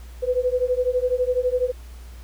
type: beating tone pair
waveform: sine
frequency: 494.9 / 506.9 Hz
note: B4 / B4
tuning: +4 / +45 cents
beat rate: 12 Hz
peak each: -22 dBFS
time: 0.22-1.72 s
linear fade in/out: 20 ms
effects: added 60 Hz sine -37 dBFS peak until 2.23 s + pink hiss -51 dBFS RMS until 2.23 s